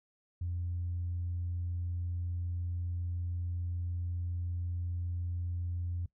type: tone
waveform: sine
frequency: 87.31 Hz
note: F2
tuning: in tune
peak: -32 dBFS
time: 0.41-6.06 s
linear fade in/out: 5 ms
effects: noise-tail reverb RT60 0.1 s tail -20 dB re dry + tanh soft clip ceiling -28 dBFS